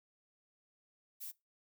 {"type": "noise", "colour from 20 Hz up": "violet", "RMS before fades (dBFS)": -45, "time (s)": [1.2, 1.32], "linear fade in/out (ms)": 20, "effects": ["noise-tail reverb RT60 0.2 s tail -20 dB re dry"]}